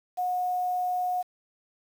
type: tone with quantisation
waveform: sine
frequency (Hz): 726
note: F#5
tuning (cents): -33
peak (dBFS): -25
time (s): 0.17-1.23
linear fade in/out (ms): 20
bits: 8
effects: none